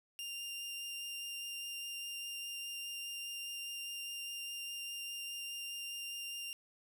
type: tone with vibrato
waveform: sawtooth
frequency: 2794 Hz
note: F7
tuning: in tune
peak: -38 dBFS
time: 0.19-6.53 s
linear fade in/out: 0 ms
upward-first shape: triangle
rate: 4.9 Hz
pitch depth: 8 cents each way
effects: none

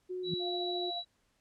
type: tone with pitch glide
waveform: sine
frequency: 365.9 to 358.2 Hz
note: F#4 to F4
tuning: -19 to +44 cents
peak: -35 dBFS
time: 0.09-0.91 s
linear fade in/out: 20 ms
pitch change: -37 cents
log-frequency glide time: 0.23-0.34 s
type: tone with exponential growth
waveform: sine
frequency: 167.6 Hz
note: E3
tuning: 29 cents sharp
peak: -29 dBFS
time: 0.23-0.34 s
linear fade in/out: 2 ms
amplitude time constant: 23 ms
type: tone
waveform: sine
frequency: 3916 Hz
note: B7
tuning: 15 cents flat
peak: -36 dBFS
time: 0.23-1.05 s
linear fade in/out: 50 ms
type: tone with tremolo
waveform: sine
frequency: 698.5 Hz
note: F5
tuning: in tune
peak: -37 dBFS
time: 0.39-1.03 s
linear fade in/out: 50 ms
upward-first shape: sine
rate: 14 Hz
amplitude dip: 35%
effects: pink hiss -74 dBFS RMS until 1.4 s + low-pass 10000 Hz 12 dB/octave

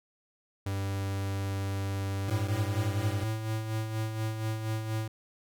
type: tone with pitch glide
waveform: 45% pulse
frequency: 98 to 99.02 Hz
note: G2 to G2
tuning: 0 to +18 cents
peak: -30 dBFS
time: 0.66-3.24 s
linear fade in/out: 5 ms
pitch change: +18 cents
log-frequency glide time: 2.2-2.64 s
type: tone with tremolo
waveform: square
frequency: 110 Hz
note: A2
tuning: in tune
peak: -29 dBFS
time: 2.28-5.08 s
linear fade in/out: 5 ms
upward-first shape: sine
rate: 4.2 Hz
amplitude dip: 50%
effects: none

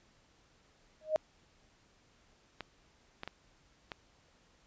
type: tone with exponential growth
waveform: sine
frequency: 622.3 Hz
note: D#5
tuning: in tune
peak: -22 dBFS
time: 1.01-1.16 s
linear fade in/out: 0 ms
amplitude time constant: 32 ms
type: clicks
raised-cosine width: 0.3 ms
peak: -24 dBFS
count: 4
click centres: 2.607 / 3.234 / 3.276 / 3.918 s
effects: pink hiss -67 dBFS RMS until 4.66 s + resampled to 16000 Hz

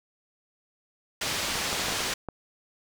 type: low-pass noise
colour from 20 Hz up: white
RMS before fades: -30 dBFS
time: 1.21-2.14 s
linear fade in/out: 5 ms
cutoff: 5600 Hz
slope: 12 dB/octave
type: clicks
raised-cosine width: 1 ms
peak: -20 dBFS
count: 7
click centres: 1.555 / 1.729 / 1.796 / 1.884 / 1.924 / 2.005 / 2.287 s
effects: none

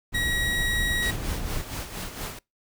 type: noise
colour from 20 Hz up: brown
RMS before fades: -30 dBFS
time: 0.12-1.63 s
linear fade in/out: 20 ms
type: tone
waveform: 30% pulse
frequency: 1908 Hz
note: A#6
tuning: 40 cents sharp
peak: -22 dBFS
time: 0.14-1.11 s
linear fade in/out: 10 ms
type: noise with tremolo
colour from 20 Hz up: pink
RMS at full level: -33 dBFS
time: 1.02-2.39 s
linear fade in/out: 5 ms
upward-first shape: sine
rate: 4.3 Hz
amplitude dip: 60%
effects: noise-tail reverb RT60 0.2 s tail -24 dB re dry

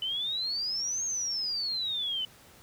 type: exponential two-way sweep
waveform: sine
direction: up then down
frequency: 2992 to 6550 to 2992 Hz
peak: -29 dBFS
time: 0.02-2.25 s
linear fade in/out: 2 ms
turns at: 1.04 s
effects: pink hiss -55 dBFS RMS until 2.62 s + high-pass 60 Hz 12 dB/octave

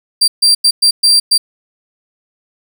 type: tone bursts at uneven times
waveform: 35% pulse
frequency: 4709 Hz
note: D8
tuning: 4 cents sharp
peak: -5 dBFS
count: 6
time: 0.21-0.28 / 0.42-0.55 / 0.64-0.71 / 0.82-0.91 / 1.03-1.2 / 1.31-1.38 s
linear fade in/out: 10 ms
effects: none

